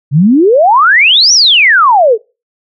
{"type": "exponential two-way sweep", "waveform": "sine", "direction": "up then down", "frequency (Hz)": [130.81, 5980, 409.2], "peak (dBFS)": -3, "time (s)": [0.11, 2.18], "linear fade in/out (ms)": 50, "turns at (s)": 1.33, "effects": ["noise-tail reverb RT60 0.3 s tail -25 dB re dry"]}